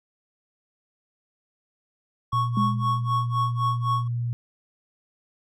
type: tone with tremolo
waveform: triangle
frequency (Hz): 1107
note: C#6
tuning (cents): -3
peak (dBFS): -19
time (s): 2.32-4.08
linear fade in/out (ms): 10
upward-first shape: sine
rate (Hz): 3.9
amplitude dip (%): 95
type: tone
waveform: sine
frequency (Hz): 119.3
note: A#2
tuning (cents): +41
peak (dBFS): -24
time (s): 2.33-4.33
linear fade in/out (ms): 0
type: tone with exponential decay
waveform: sine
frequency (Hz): 206.6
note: G#3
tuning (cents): -9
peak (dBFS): -20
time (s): 2.57-3.31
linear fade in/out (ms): 2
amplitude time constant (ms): 160
effects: none